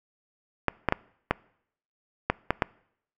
clicks, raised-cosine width 0.5 ms, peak -6 dBFS, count 7, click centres 0.683 / 0.887 / 0.924 / 1.31 / 2.3 / 2.506 / 2.622 s, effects noise-tail reverb RT60 0.7 s tail -24 dB re dry

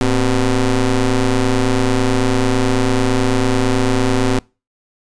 25% pulse ring-modulated tone, 123.47 Hz, B2, in tune, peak -6 dBFS, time 0.01-4.39 s, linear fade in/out 0 ms, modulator 138 Hz, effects noise-tail reverb RT60 0.3 s tail -26 dB re dry + resampled to 22050 Hz

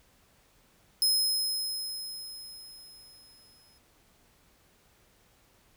sawtooth tone with exponential decay, 5130 Hz, E8, 48 cents flat, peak -19 dBFS, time 1.02-3.78 s, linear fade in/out 1 ms, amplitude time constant 600 ms, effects pink hiss -64 dBFS RMS until 5.76 s

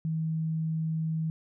sine tone, 160 Hz, D#3, 49 cents sharp, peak -27 dBFS, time 0.05-1.3 s, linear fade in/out 0 ms, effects none

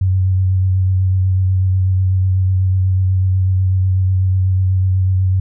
sine tone with vibrato, 93.7 Hz, F#2, 22 cents sharp, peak -11 dBFS, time 0.01-5.4 s, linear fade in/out 5 ms, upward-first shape triangle, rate 8.1 Hz, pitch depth 25 cents each way, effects none

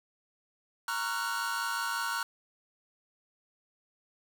45% pulse chord, Gb major seventh, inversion first, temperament equal with one note detuned, 932.3 / 1108.7 / 1374.5 / 1480 Hz, Bb5 / Db6 / F6 / Gb6, 0 / 0 / -28 / 0 cents, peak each -37 / -39 / -36 / -35 dBFS, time 0.88-2.23 s, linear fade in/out 2 ms, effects none

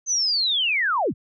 sine linear sweep, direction down, 6272 to 51.91 Hz, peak -19 dBFS, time 0.06-1.14 s, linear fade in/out 50 ms, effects none

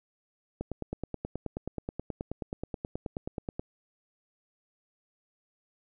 click train, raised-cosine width 2 ms, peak -20 dBFS, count 29, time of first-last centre 0.61-3.595 s, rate 9.38 Hz, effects none

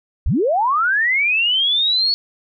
sine linear sweep, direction up, 32.83 to 4435 Hz, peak -14 dBFS, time 0.26-2.14 s, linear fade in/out 0 ms, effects none

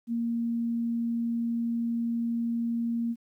sine tone, 233.1 Hz, A#3, in tune, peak -26 dBFS, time 0.07-3.16 s, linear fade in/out 50 ms, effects 11-bit

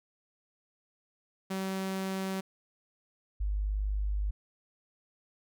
sawtooth / sine tone pair in turn, 191 / 50.69 Hz, G3 / G#1, -45 / -41 cents, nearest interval octave + major seventh, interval 2296 cents, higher first, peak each -28 dBFS, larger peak neither, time 1.5-2.41 / 3.4-4.31 s, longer neither, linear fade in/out 10 ms, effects none

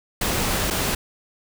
pink noise with dropouts, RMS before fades -23 dBFS, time 0.21-0.95 s, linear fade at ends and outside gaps 5 ms, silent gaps 0.703-0.707 s, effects none

